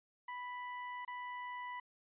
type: tone with dropouts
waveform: 30% pulse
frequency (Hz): 987.8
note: B5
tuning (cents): 0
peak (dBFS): -39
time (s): 0.28-1.8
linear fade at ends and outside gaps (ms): 5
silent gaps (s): 1.05-1.077
effects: resampled to 8000 Hz